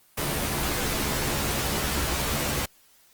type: noise with comb filter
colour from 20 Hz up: pink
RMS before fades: -27 dBFS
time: 0.17-2.66 s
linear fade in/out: 10 ms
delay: 14 ms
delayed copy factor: +0.65
effects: white hiss -59 dBFS RMS until 3.13 s + Opus 24 kbps